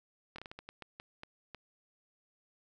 slowing click train, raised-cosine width 0.3 ms, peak -29 dBFS, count 11, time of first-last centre 0.36-1.547 s, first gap 24 ms, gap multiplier 1.33, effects none

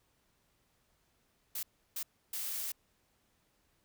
blue noise bursts at uneven times, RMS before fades -38 dBFS, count 3, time 1.55-1.63 / 1.96-2.03 / 2.33-2.72 s, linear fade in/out 5 ms, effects pink hiss -74 dBFS RMS until 3.84 s

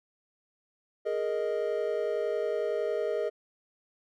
triangle chord, Ab suspended second, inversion none, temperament equal, 415.3 / 466.2 / 622.3 Hz, Ab4 / Bb4 / Eb5, 0 / 0 / 0 cents, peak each -30 / -30 / -30 dBFS, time 1.05-3.3 s, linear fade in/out 20 ms, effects none

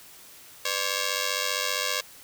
5% pulse ring-modulated tone, 549 Hz, C#5, 17 cents flat, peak -11 dBFS, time 0.65-2.01 s, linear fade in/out 5 ms, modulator 47.6 Hz, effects white hiss -49 dBFS RMS until 2.23 s

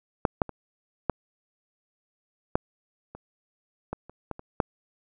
clicks, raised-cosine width 1 ms, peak -6 / -7 / -23 / -9 / -7 / -26 / -17 / -30 / -18 / -26 / -7 dBFS, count 11, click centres 0.252 / 0.418 / 0.493 / 1.097 / 2.555 / 3.15 / 3.93 / 4.096 / 4.313 / 4.394 / 4.602 s, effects none

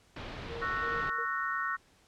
pink low-pass noise, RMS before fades -42 dBFS, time 0.16-1.1 s, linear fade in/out 5 ms, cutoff 4000 Hz, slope 24 dB/octave
sine tone with tremolo, 466.2 Hz, A#4, in tune, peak -39 dBFS, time 0.47-1.26 s, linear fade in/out 50 ms, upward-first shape square, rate 2.8 Hz, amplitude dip 75%
sine chord, F# dominant seventh, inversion second, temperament just, 1110 / 1332 / 1480 / 1850 Hz, C#6 / E6 / F#6 / A#6, +2 / +18 / 0 / -14 cents, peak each -36 dBFS, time 0.61-1.77 s, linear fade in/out 20 ms
effects pink hiss -64 dBFS RMS until 2.07 s + low-pass 9000 Hz 12 dB/octave

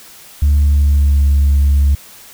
sine tone with pitch glide, 72.4 to 70.5 Hz, D2 to C#2, -24 to +30 cents, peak -6 dBFS, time 0.42-1.95 s, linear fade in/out 5 ms, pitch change -46 cents, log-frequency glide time 0.61-1.28 s, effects tanh soft clip ceiling -6 dBFS + white hiss -39 dBFS RMS until 2.33 s

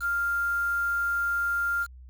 sine tone with quantisation, 1396.9 Hz, F6, in tune, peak -24 dBFS, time 0-1.87 s, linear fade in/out 50 ms, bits 7, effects added 63 Hz sine -44 dBFS peak until 2.09 s

